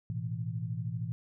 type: chord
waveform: sine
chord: A suspended second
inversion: none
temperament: equal with one note detuned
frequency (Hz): 110.57 / 123.47 / 164.81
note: A2 / B2 / E3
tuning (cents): +9 / 0 / 0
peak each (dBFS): -36 / -37 / -38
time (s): 0.1-1.12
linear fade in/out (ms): 0
effects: none